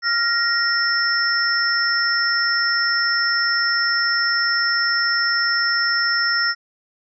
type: tone cluster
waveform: sine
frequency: 1390 / 1877 / 5330 Hz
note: F6 / A#6 / E8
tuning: -9 / +11 / +18 cents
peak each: -21 dBFS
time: 0.02-6.55 s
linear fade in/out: 50 ms
effects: none